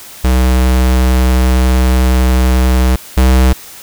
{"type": "tone pair in turn", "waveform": "square", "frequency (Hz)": [63.5, 64.24], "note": ["B1", "C2"], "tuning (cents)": [49, -31], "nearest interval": "unison", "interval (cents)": 20, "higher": "second", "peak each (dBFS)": [-8, -6], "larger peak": "second", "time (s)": [[0.24, 2.96], [3.17, 3.53]], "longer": "first", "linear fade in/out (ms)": 5, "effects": ["white hiss -33 dBFS RMS until 3.82 s"]}